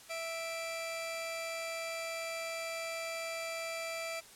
sawtooth tone pair together, 659.3 / 2349 Hz, E5 / D7, 0 / 0 cents, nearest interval octave + minor seventh, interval 2200 cents, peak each -35 / -38 dBFS, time 0.09-4.21 s, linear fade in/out 20 ms, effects white hiss -55 dBFS RMS until 4.35 s + low-pass 11000 Hz 12 dB/octave

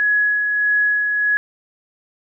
sine tone with tremolo, 1681 Hz, G#6, 20 cents sharp, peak -13 dBFS, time 0-1.37 s, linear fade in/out 0 ms, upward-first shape sine, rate 1.6 Hz, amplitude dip 35%, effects none

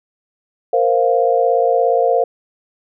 sine chord, Bb suspended second, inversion none, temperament equal, 466.2 / 523.3 / 698.5 Hz, Bb4 / C5 / F5, 0 / 0 / 0 cents, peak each -16 dBFS, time 0.73-2.24 s, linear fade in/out 5 ms, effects none

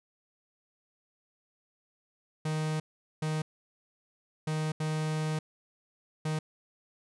45% pulse tone bursts at uneven times, 155.56 Hz, D#3, in tune, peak -29 dBFS, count 5, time 2.45-2.8 / 3.22-3.42 / 4.47-4.72 / 4.8-5.39 / 6.25-6.39 s, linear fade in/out 5 ms, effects resampled to 24000 Hz

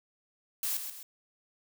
blue noise with echo, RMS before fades -32 dBFS, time 0.63-0.77 s, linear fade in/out 2 ms, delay 130 ms, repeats 2, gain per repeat -7 dB, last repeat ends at 1.03 s, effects none

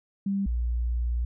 sine tone pair in turn, 197.4 / 59.39 Hz, G3 / A#1, +12 / +33 cents, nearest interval octave + major sixth, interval 2079 cents, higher first, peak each -24 dBFS, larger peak neither, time 0.26-0.46 / 0.46-1.25 s, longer second, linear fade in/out 5 ms, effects none

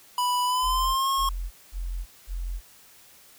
square tone with pitch glide, 987.8 to 1083.4 Hz, B5 to C#6, 0 to -40 cents, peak -23 dBFS, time 0.18-1.29 s, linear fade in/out 2 ms, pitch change +160 cents, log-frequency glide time 0.44-1.1 s
sine tone bursts, 43.65 Hz, F1, in tune, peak -28 dBFS, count 4, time 0.62-2.61 s, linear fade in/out 50 ms, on 340 ms, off 210 ms
effects white hiss -53 dBFS RMS until 3.38 s

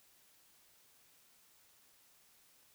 silence, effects white hiss -67 dBFS RMS until 2.74 s

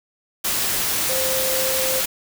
sine tone in noise, 523.3 Hz, C5, in tune, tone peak -24 dBFS, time 1.09-2.01 s, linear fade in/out 10 ms, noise white, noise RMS -22 dBFS, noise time 0.44-2.06 s, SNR -5 dB, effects none

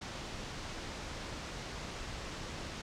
pink low-pass noise, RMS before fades -43 dBFS, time 0.01-2.82 s, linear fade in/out 10 ms, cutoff 6700 Hz, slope 24 dB/octave, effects none

